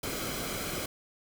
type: noise with comb filter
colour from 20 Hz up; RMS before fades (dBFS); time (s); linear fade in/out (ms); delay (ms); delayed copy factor
pink; -35; 0.03-0.86; 5; 1.1; -0.55
effects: none